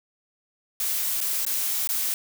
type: noise with dropouts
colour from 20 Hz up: blue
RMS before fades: -26 dBFS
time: 0.8-2.14 s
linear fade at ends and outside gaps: 1 ms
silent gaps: 1.205-1.213 / 1.451-1.465 / 1.874-1.89 s
effects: none